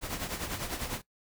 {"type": "noise with tremolo", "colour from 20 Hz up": "pink", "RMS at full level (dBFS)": -33, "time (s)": [0.01, 1.02], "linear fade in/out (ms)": 50, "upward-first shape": "triangle", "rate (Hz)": 10, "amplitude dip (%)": 70, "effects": ["noise-tail reverb RT60 0.1 s tail -18 dB re dry"]}